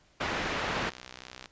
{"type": "low-pass noise", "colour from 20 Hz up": "white", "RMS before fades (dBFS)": -32, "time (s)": [0.2, 0.9], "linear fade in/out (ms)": 10, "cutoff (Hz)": 2000, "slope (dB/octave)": 12}
{"type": "click train", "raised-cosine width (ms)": 0.2, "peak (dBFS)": -25, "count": 47, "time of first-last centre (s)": [0.73, 1.458], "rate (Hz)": 63.2}
{"effects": ["pink hiss -64 dBFS RMS until 1.51 s", "resampled to 16000 Hz"]}